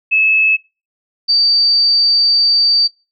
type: tone pair in turn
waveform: sine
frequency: 2597 / 4627 Hz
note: E7 / D8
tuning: -26 / -27 cents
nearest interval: minor seventh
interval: 999 cents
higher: second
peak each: -9 dBFS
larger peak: neither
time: 0.11-0.57 / 1.28-2.88 s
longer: second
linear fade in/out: 20 ms
effects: noise-tail reverb RT60 0.3 s tail -23 dB re dry